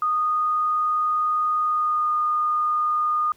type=tone with pitch glide; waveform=sine; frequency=1235 to 1223.6 Hz; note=D#6 to D#6; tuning=-13 to -29 cents; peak=-19 dBFS; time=0.02-3.32 s; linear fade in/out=2 ms; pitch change=-16 cents; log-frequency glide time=1.6-2.13 s; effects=pink hiss -58 dBFS RMS until 3.36 s

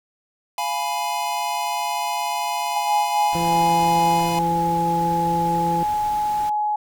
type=chord; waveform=square; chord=F diminished; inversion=none; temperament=equal with one note detuned; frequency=698.5 / 834.5 / 987.8 Hz; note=F5 / Ab5 / Cb6; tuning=0 / +8 / 0 cents; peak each=-30 / -26 / -27 dBFS; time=0.58-4.39 s; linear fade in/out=2 ms
type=tone with pitch glide; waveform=sine; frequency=830.6 to 841.7 Hz; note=G#5 to G#5; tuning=0 to +23 cents; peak=-19 dBFS; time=2.76-6.76 s; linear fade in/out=5 ms; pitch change=+23 cents; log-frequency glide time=3.17-5.08 s
type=noise; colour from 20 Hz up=pink; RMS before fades=-38 dBFS; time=3.32-6.5 s; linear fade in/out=10 ms
type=harmonic tone; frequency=169.1 Hz; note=E3; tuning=44 cents sharp; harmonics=1 / 2 / 3; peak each=-25 / -28 / -30 dBFS; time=3.35-5.83 s; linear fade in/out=0 ms
effects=none

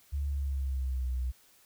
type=tone with pitch glide; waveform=sine; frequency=71 to 62.89 Hz; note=C#2 to B1; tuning=+42 to +32 cents; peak=-29 dBFS; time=0.12-1.32 s; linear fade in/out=20 ms; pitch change=-210 cents; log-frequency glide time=0.28-1.09 s; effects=white hiss -62 dBFS RMS until 1.65 s

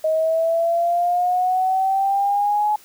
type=exponential sweep; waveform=sine; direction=up; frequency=628 to 848 Hz; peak=-16 dBFS; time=0.04-2.76 s; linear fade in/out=5 ms; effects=white hiss -49 dBFS RMS until 2.84 s

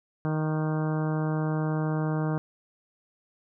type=harmonic tone with a mistuned harmonic; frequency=155.7 Hz; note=D#3; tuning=2 cents sharp; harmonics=1 / 2 / 3 / 4 / 5 / 6 / 7 / 8 / 9 / 10; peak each=-26 / -32 / -36 / -38 / -40 / -42 / -43 / -44 / -45 / -46 dBFS; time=0.25-2.38 s; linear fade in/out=0 ms; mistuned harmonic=8; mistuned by=-42 cents; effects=none

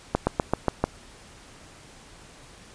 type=slowing click train; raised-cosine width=1 ms; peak=-6 dBFS; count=6; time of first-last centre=0.15-0.84 s; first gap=120 ms; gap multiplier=1.07; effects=pink hiss -49 dBFS RMS until 2.74 s + resampled to 22050 Hz

